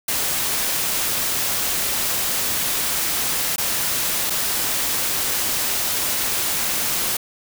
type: noise with dropouts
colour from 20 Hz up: white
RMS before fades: -22 dBFS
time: 0.08-7.17 s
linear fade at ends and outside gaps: 5 ms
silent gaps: 3.561-3.58 / 4.299-4.303 s
effects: none